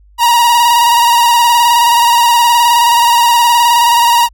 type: tone with vibrato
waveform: 45% pulse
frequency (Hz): 946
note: A#5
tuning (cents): +25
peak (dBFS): -6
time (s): 0.18-4.29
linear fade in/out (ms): 50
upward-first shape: square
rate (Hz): 19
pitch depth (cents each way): 31
effects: added 50 Hz sine -41 dBFS peak until 4.33 s